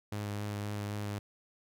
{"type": "tone with vibrato", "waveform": "sawtooth", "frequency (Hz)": 103.3, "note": "G#2", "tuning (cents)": -9, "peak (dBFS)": -31, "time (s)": [0.12, 1.19], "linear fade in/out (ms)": 5, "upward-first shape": "sine", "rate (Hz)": 3.8, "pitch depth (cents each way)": 14, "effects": []}